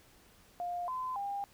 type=tone with pitch steps; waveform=sine; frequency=705 / 1023 / 802 Hz; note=F5 / C6 / G5; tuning=+16 / -39 / +39 cents; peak=-34 dBFS; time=0.6-1.44 s; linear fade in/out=0 ms; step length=280 ms; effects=pink hiss -62 dBFS RMS until 1.53 s